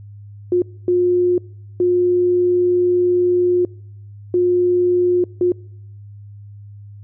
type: tone bursts at uneven times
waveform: sine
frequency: 357.1 Hz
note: F4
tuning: 39 cents sharp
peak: -12 dBFS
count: 5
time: 0.52-0.62 / 0.88-1.38 / 1.8-3.65 / 4.34-5.24 / 5.41-5.52 s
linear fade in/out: 2 ms
effects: noise-tail reverb RT60 0.8 s tail -26 dB re dry + added 102 Hz sine -35 dBFS peak until 7.03 s